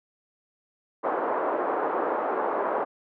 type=band-pass noise; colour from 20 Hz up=pink; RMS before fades=-27 dBFS; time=1.03-2.85 s; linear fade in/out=20 ms; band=380 to 1200 Hz; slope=24 dB/octave; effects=none